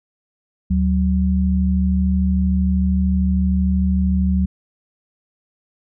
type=tone pair together; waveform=sine; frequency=74.41 / 187.5 Hz; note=D2 / F#3; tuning=+23 / +23 cents; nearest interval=octave + major third; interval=1600 cents; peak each=-17 dBFS; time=0.7-4.46 s; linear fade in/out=10 ms; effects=none